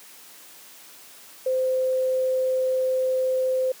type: tone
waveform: sine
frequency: 517 Hz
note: C5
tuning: 21 cents flat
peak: -20 dBFS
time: 1.46-3.72 s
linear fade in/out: 5 ms
effects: white hiss -47 dBFS RMS until 3.8 s + high-pass 200 Hz 12 dB/octave